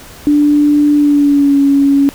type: tone with pitch glide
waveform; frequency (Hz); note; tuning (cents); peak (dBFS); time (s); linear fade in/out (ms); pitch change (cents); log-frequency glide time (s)
sine; 293.7 to 279.3; D4 to C#4; 0 to +13; -6; 0.27-2.09; 0; -87; 0.95-1.6
effects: pink hiss -35 dBFS RMS until 2.14 s